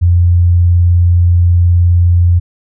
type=tone with vibrato; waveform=sine; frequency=87.31 Hz; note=F2; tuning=in tune; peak=-5 dBFS; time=0.01-2.4 s; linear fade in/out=20 ms; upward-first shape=triangle; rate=19 Hz; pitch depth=15 cents each way; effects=none